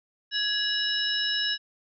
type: tone cluster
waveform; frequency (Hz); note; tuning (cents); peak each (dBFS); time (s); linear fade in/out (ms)
sine; 1669 / 2908 / 3863 / 5280; G#6 / F#7 / B7 / E8; +8 / -31 / -39 / +2; -30; 0.31-1.58; 50
effects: none